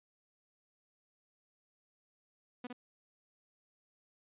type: tone with echo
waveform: sawtooth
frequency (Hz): 246.9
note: B3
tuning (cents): 0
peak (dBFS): -36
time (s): 2.64-2.67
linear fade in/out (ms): 5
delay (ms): 59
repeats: 1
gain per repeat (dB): -3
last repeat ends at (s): 2.729
effects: resampled to 8000 Hz